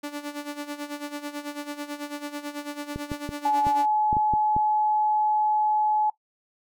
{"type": "tone with tremolo", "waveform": "sawtooth", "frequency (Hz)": 291.6, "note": "D4", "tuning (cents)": -12, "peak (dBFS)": -25, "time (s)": [0.03, 3.86], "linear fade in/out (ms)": 10, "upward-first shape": "sine", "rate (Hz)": 9.1, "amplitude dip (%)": 75}
{"type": "clicks", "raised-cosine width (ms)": 3, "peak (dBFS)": -18, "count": 8, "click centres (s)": [2.96, 3.117, 3.291, 3.668, 4.129, 4.168, 4.337, 4.565]}
{"type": "tone", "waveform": "sine", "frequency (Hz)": 852, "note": "G#5", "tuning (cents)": 44, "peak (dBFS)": -20, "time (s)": [3.45, 6.1], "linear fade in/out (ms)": 5}
{"effects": ["noise-tail reverb RT60 0.1 s tail -18 dB re dry"]}